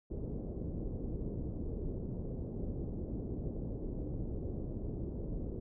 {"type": "low-pass noise", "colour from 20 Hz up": "pink", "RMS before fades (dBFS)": -39, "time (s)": [0.1, 5.6], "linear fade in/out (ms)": 10, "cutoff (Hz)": 450, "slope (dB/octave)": 24, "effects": []}